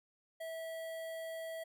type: tone with notch filter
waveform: square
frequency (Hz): 652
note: E5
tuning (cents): -19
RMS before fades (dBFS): -43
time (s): 0.4-1.64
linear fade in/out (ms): 10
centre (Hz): 5600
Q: 1.2
effects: none